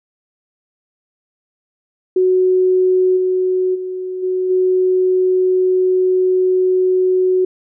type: tone with level steps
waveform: sine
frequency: 370 Hz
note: F#4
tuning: in tune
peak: -10 / -13 / -21 / -15 / -11 dBFS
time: 2.16-7.45 s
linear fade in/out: 5 ms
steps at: 3.16 / 3.74 / 4.22 / 4.49 s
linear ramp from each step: 20 ms
effects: none